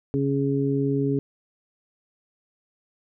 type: harmonic tone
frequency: 138.59 Hz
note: C#3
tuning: in tune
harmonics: 1 / 2 / 3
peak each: -25 / -24 / -26 dBFS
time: 0.14-1.19 s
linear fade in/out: 0 ms
effects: none